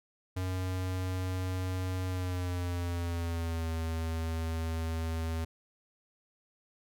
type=tone with pitch glide; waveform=square; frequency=92.5 to 81.46 Hz; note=F#2 to E2; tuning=0 to -20 cents; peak=-32 dBFS; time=0.36-5.45 s; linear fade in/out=10 ms; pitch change=-220 cents; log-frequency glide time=2.07-3.72 s; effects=none